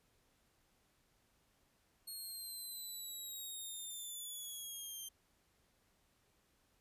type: linear sweep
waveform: 5% pulse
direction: down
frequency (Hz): 4302 to 3136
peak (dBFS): -37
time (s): 2.07-5.09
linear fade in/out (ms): 10
effects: pink hiss -75 dBFS RMS until 6.8 s + resampled to 32000 Hz